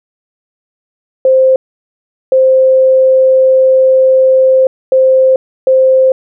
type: tone bursts at uneven times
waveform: sine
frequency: 523.3 Hz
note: C5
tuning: in tune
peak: -4 dBFS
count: 4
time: 1.25-1.56 / 2.32-4.67 / 4.92-5.36 / 5.67-6.12 s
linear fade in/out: 2 ms
effects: none